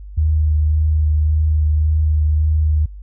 sine tone with vibrato, 77 Hz, D#2, 17 cents flat, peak -12 dBFS, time 0.17-2.86 s, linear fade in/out 10 ms, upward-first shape sine, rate 1.8 Hz, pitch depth 16 cents each way, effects added 50 Hz sine -31 dBFS peak until 3.02 s

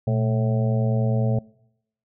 harmonic tone with a mistuned harmonic, 109.5 Hz, A2, 8 cents flat, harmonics 1 / 2 / 4 / 5 / 6 / 7, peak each -20 / -27 / -32 / -30 / -33 / -38 dBFS, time 0.07-1.39 s, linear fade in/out 5 ms, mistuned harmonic 1, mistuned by +150 cents, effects noise-tail reverb RT60 0.8 s tail -24 dB re dry

